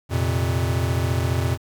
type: chord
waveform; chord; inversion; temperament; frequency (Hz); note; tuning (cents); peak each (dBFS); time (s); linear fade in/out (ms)
square; F suspended fourth; none; equal with one note detuned; 87.31 / 116.54 / 131.19; F2 / Bb2 / C3; 0 / 0 / +5; -24 / -25 / -27; 0.09-1.58; 50
effects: 8-bit